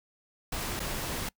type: noise with dropouts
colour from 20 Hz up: pink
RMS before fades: -34 dBFS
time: 0.52-1.29 s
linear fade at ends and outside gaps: 5 ms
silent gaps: 0.795-0.801 s
effects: noise-tail reverb RT60 0.1 s tail -24 dB re dry